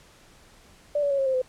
sine tone with pitch steps, 586 / 570.3 / 555 / 540.2 / 525.7 / 511.6 Hz, D5 / C#5 / C#5 / C#5 / C5 / C5, -4 / +49 / +2 / -45 / +8 / -39 cents, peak -21 dBFS, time 0.95-1.418 s, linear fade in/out 5 ms, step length 78 ms, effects pink hiss -54 dBFS RMS until 1.48 s + low-pass 10000 Hz 12 dB/octave

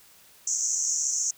pink band-pass noise, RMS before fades -27 dBFS, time 0.47-1.31 s, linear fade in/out 5 ms, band 5900 to 7300 Hz, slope 96 dB/octave, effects white hiss -55 dBFS RMS until 1.37 s

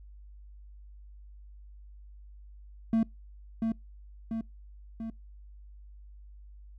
triangle tone with echo, 224.8 Hz, A3, 37 cents sharp, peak -20 dBFS, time 2.93-3.03 s, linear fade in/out 2 ms, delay 690 ms, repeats 3, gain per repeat -4 dB, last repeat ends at 5.1 s, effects noise-tail reverb RT60 0.2 s tail -26 dB re dry + added 50 Hz sine -47 dBFS peak until 6.78 s

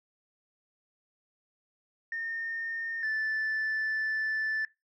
sine tone pair in turn, 1825 / 1755.4 Hz, A#6 / A6, -37 / -5 cents, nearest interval minor second, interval 68 cents, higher first, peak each -31 / -26 dBFS, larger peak second, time 2.12-3.03 / 3.03-4.65 s, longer second, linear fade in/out 2 ms, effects noise-tail reverb RT60 0.2 s tail -20 dB re dry + tanh soft clip ceiling -26 dBFS

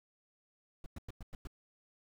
brown noise bursts, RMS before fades -43 dBFS, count 6, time 0.84-1.472 s, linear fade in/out 2 ms, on 22 ms, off 100 ms, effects none

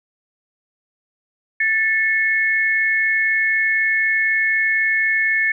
sine tone pair together, 1768 / 2186 Hz, A6 / C#7, +8 / -25 cents, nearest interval major third, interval 367 cents, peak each -17 / -19 dBFS, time 1.6-5.52 s, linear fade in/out 5 ms, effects none

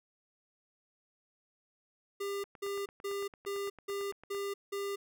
square tone bursts, 400 Hz, G4, 35 cents sharp, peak -35 dBFS, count 7, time 2.2-4.96 s, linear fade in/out 10 ms, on 240 ms, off 180 ms
click train, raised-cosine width 0.5 ms, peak -36 dBFS, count 18, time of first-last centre 2.44-4.348 s, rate 8.91 Hz
effects none

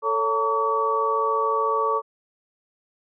sine tone cluster, 444 / 558 / 911 / 1138 Hz, A4 / C#5 / A#5 / C#6, +16 / +11 / -40 / +45 cents, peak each -25 / -30 / -28 / -22 dBFS, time 0.02-2.02 s, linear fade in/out 50 ms, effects none

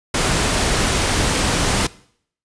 pink noise, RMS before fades -18 dBFS, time 0.14-1.87 s, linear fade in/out 5 ms, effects noise-tail reverb RT60 0.6 s tail -20 dB re dry + resampled to 22050 Hz

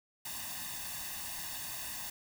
white noise with comb filter, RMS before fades -41 dBFS, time 0.25-2.1 s, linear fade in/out 5 ms, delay 1.1 ms, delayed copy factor +0.8, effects none

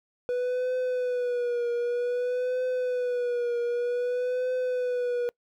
triangle tone with vibrato, 491.7 Hz, B4, 8 cents flat, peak -23 dBFS, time 0.29-5.29 s, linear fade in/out 0 ms, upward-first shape triangle, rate 0.53 Hz, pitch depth 58 cents each way, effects noise-tail reverb RT60 0.1 s tail -25 dB re dry

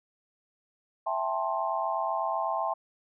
sine chord, A minor seventh, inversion second, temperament just, 660 / 792 / 880 / 1056 Hz, E5 / G5 / A5 / C6, +2 / +18 / 0 / +16 cents, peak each -32 / -33 / -33 / -32 dBFS, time 1.06-2.74 s, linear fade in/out 10 ms, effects none

